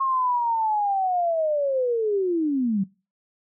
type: linear sweep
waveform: sine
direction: down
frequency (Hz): 1084 to 183.8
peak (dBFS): -20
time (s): 0-2.84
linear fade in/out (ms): 10
effects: noise-tail reverb RT60 0.3 s tail -21 dB re dry